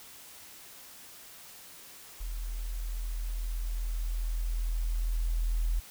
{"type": "tone with level ramp", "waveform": "sine", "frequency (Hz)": 41.2, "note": "E1", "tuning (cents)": 0, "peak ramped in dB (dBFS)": [-33, -25], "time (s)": [2.2, 5.8], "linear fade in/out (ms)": 10, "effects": ["white hiss -50 dBFS RMS until 5.9 s"]}